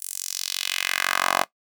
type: tone with high-pass filter sweep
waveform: 10% pulse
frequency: 45.97 Hz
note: F#1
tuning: 10 cents flat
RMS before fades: -26 dBFS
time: 0-1.44 s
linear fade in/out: 10 ms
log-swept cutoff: 10000 to 790 Hz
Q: 1.7
effects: noise-tail reverb RT60 0.1 s tail -17 dB re dry